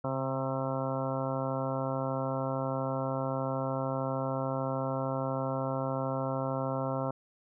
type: harmonic tone with a mistuned harmonic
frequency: 133.2 Hz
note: C3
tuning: 31 cents sharp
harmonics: 1 / 2 / 3 / 4 / 5 / 6 / 7 / 8 / 9 / 10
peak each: -35 / -37 / -44 / -35 / -38 / -43 / -41 / -42 / -48 / -42 dBFS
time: 0.04-7.11 s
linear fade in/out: 5 ms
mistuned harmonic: 1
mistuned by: +20 cents
effects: none